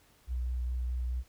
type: tone with vibrato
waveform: sine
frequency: 61.74 Hz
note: B1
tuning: in tune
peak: -30 dBFS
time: 0.27-1.24 s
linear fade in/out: 50 ms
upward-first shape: triangle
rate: 4.8 Hz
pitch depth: 20 cents each way
effects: pink hiss -64 dBFS RMS until 1.28 s